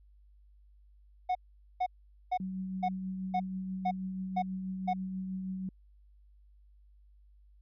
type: tone bursts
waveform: triangle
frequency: 733 Hz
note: F#5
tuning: 16 cents flat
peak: -25 dBFS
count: 8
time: 1.29-4.936 s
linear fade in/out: 10 ms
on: 62 ms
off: 450 ms
type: tone with tremolo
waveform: sine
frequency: 188 Hz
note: F#3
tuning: 28 cents sharp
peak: -33 dBFS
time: 2.4-5.69 s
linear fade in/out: 2 ms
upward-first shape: triangle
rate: 6.2 Hz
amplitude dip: 30%
effects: added 50 Hz sine -57 dBFS peak until 7.61 s + resampled to 11025 Hz